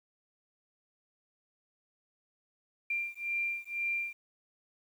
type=beating tone pair; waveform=sine; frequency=2377 / 2379 Hz; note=D7 / D7; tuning=+20 / +22 cents; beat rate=2 Hz; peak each=-35 / -35 dBFS; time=2.9-4.13 s; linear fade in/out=5 ms; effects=10-bit